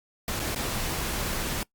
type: noise with dropouts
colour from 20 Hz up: pink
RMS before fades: -30 dBFS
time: 0.28-1.63 s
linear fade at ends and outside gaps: 1 ms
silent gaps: 0.394-0.399 / 0.548-0.56 s
effects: noise-tail reverb RT60 0.1 s tail -22 dB re dry + Opus 48 kbps